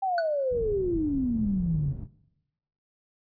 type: exponential sweep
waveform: sine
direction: down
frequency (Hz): 790 to 134.2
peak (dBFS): -24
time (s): 0.02-1.93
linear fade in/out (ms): 10
type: tone with exponential decay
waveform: square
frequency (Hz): 1480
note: F#6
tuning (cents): 0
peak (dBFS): -26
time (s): 0.18-0.27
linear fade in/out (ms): 2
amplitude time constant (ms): 18
type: low-pass noise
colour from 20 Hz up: pink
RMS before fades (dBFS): -36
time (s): 0.5-2.08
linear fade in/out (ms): 50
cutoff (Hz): 170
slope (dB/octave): 12
effects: noise-tail reverb RT60 0.9 s tail -19 dB re dry + resampled to 11025 Hz